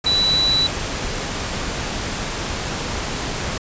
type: tone in noise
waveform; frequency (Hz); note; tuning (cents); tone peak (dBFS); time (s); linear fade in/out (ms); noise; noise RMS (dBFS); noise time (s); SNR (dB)
sine; 3951; B7; 0; -15; 0.06-0.67; 5; pink; -25; 0.04-3.58; +7
effects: resampled to 16000 Hz